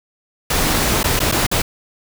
pink noise with dropouts, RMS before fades -17 dBFS, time 0.5-1.62 s, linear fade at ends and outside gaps 5 ms, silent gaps 1.031-1.041 / 1.193-1.201 / 1.316-1.322 / 1.467-1.514 s, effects none

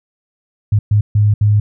sine tone bursts at uneven times, 104.6 Hz, G#2, 13 cents sharp, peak -8 dBFS, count 4, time 0.72-0.79 / 0.91-1.01 / 1.15-1.34 / 1.41-1.6 s, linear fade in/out 5 ms, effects none

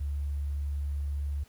sine tone with sample-and-hold, 71.5 Hz, D2, 46 cents flat, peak -29 dBFS, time 0-1.44 s, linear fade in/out 10 ms, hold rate 11025 Hz, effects pink hiss -61 dBFS RMS until 1.48 s

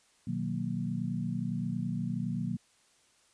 sine chord, B major seventh, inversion none, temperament equal, 123.47 / 155.56 / 185 / 233.1 Hz, B2 / D#3 / F#3 / A#3, 0 / 0 / 0 / 0 cents, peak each -37 / -37 / -35 / -36 dBFS, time 0.27-2.57 s, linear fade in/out 5 ms, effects white hiss -66 dBFS RMS until 3.33 s + resampled to 22050 Hz

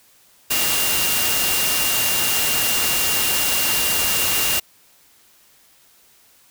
sine tone in noise, 2794 Hz, F7, in tune, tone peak -25 dBFS, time 0.5-4.6 s, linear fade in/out 10 ms, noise white, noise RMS -20 dBFS, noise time 0.5-4.6 s, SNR -8 dB, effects white hiss -54 dBFS RMS until 6.5 s

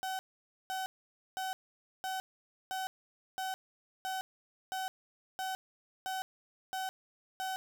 35% pulse tone bursts, 758 Hz, F#5, 42 cents sharp, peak -33 dBFS, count 12, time 0.03-7.56 s, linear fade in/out 0 ms, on 160 ms, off 510 ms, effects none

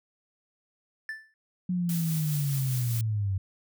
triangle tone with exponential decay, 1761 Hz, A6, 1 cent sharp, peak -28 dBFS, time 1.09-1.34 s, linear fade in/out 1 ms, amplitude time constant 54 ms
sine linear sweep, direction down, 182.9 to 93.4 Hz, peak -25 dBFS, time 1.69-3.38 s, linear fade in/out 5 ms
blue noise with tremolo, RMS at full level -36 dBFS, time 1.89-3.01 s, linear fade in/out 2 ms, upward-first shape sine, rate 4.9 Hz, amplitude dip 30%
effects none

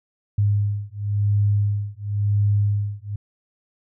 sine beating tone pair, 102.1 / 103.05 Hz, G#2 / G#2, -29 / -13 cents, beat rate 0.95 Hz, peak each -21 / -21 dBFS, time 0.38-3.16 s, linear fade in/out 5 ms, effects none

